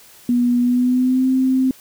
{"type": "tone with pitch glide", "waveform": "sine", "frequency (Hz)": [243.2, 260.7], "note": ["B3", "C4"], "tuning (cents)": [-26, -6], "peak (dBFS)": -13, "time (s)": [0.29, 1.71], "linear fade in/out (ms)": 2, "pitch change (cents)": 120, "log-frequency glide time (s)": [0.6, 1.28], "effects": ["white hiss -46 dBFS RMS until 1.8 s"]}